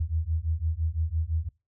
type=beating tone pair; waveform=sine; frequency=77.78 / 83.68 Hz; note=D#2 / E2; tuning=0 / +27 cents; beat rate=5.9 Hz; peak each=-28 dBFS; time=0-1.49 s; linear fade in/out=10 ms; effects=noise-tail reverb RT60 0.3 s tail -25 dB re dry